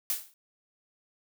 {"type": "noise with exponential decay", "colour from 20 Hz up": "blue", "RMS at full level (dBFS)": -26, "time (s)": [0.1, 0.34], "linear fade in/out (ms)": 1, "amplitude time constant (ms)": 51, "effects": []}